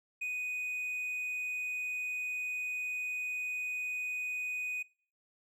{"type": "tone", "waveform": "triangle", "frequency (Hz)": 2489, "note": "D#7", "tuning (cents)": 0, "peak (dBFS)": -32, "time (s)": [0.21, 4.83], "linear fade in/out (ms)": 10, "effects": ["noise-tail reverb RT60 0.5 s tail -23 dB re dry"]}